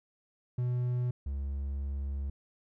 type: tone pair in turn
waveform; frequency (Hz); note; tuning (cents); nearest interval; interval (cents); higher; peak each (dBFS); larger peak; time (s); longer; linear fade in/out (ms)
triangle; 123.47 / 69.35; B2 / C#2; 0 / +1; minor seventh; 999; first; -26 / -30; first; 0.58-1.11 / 1.26-2.3; second; 5
effects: none